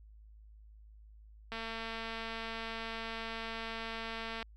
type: click train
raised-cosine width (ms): 0.3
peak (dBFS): -25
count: 658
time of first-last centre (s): 1.52-4.427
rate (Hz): 226
effects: added 53 Hz sine -53 dBFS peak until 4.56 s